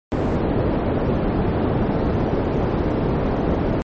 white low-pass noise, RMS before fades -20 dBFS, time 0.12-3.82 s, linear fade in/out 0 ms, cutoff 410 Hz, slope 12 dB/octave, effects MP3 32 kbps

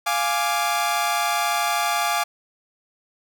sawtooth chord, D diminished, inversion first, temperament equal, 698.5 / 830.6 / 1174.7 Hz, F5 / Ab5 / D6, 0 / 0 / 0 cents, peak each -21 dBFS, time 0.06-2.24 s, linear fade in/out 10 ms, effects none

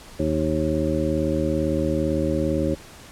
harmonic tone, 77.78 Hz, D#2, in tune, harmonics 1 / 2 / 3 / 4 / 5 / 7, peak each -28 / -28 / -28 / -25 / -29 / -26 dBFS, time 0.19-2.75 s, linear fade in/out 10 ms, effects pink hiss -44 dBFS RMS until 3.11 s + low-pass 11000 Hz 12 dB/octave

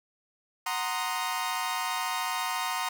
sawtooth chord, C half-diminished seventh, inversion second, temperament equal, 740 / 932.3 / 1046.5 / 1244.5 Hz, Gb5 / Bb5 / C6 / Eb6, 0 / 0 / 0 / 0 cents, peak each -32 / -29 / -31 / -32 dBFS, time 0.66-2.89 s, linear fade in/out 5 ms, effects none

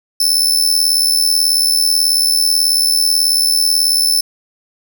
sawtooth tone with amplitude modulation, 5280 Hz, E8, 2 cents sharp, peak -5 dBFS, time 0.2-4.21 s, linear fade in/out 5 ms, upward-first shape sine, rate 78.3 Hz, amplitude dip 70%, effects none

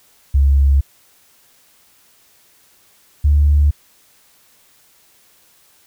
sine tone pair in turn, 69.2 / 73.08 Hz, C#2 / D2, -2 / -8 cents, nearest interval minor second, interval 94 cents, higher second, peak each -8 dBFS, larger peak neither, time 0.34-0.81 / 3.24-3.71 s, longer neither, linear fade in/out 10 ms, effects tanh soft clip ceiling -4 dBFS + white hiss -53 dBFS RMS until 5.86 s

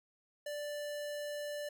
square tone, 587.3 Hz, D5, in tune, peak -39 dBFS, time 0.46-1.69 s, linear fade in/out 5 ms, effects none

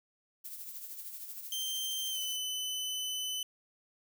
violet noise with tremolo, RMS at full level -42 dBFS, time 0.44-2.37 s, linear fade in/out 10 ms, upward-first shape triangle, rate 13 Hz, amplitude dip 55%
sawtooth tone with pitch glide, 3136 to 3019 Hz, G7 to F#7, 0 to +34 cents, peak -31 dBFS, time 1.52-3.43 s, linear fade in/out 2 ms, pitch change -66 cents, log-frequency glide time 2.1-2.2 s
effects none

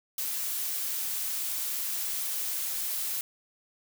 blue noise, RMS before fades -32 dBFS, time 0.18-3.21 s, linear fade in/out 2 ms, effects none

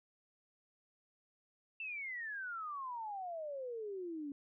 sine exponential sweep, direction down, 2700 to 277.2 Hz, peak -40 dBFS, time 1.8-4.32 s, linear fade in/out 2 ms, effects none

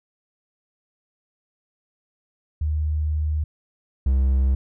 sine / triangle tone pair in turn, 76.4 / 66.12 Hz, D#2 / C2, -31 / +19 cents, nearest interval minor third, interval 250 cents, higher first, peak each -20 / -14 dBFS, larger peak second, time 2.61-3.44 / 4.06-4.55 s, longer first, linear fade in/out 5 ms, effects none

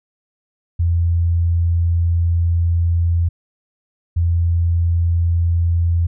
sine tone pair in turn, 85 / 85 Hz, F2 / F2, -46 / -46 cents, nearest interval unison, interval 0 cents, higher neither, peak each -13 dBFS, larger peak neither, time 0.79-3.29 / 4.16-6.07 s, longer first, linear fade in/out 10 ms, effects none

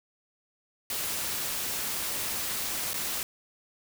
white noise with dropouts, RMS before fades -32 dBFS, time 0.9-3.23 s, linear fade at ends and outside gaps 1 ms, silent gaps 2.933-2.941 s, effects none

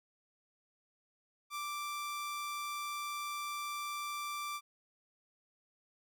sawtooth tone, 1174.7 Hz, D6, in tune, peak -34 dBFS, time 1.5-4.61 s, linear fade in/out 50 ms, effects none

